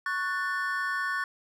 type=chord; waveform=triangle; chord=F# minor; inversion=second; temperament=just; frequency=1110 / 1480 / 1776 Hz; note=C#6 / F#6 / A6; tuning=+2 / 0 / +16 cents; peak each=-31 / -30 / -30 dBFS; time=0.06-1.24 s; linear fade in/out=2 ms; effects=none